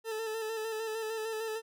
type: tone with vibrato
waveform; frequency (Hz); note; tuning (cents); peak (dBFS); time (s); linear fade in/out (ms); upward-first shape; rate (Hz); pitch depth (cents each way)
40% pulse; 441.8; A4; +7; -33; 0.04-1.62; 50; square; 6.6; 29
effects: none